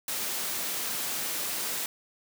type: high-pass noise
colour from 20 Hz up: white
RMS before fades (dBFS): -32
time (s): 0.08-1.86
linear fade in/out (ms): 2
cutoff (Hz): 150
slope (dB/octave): 12
effects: none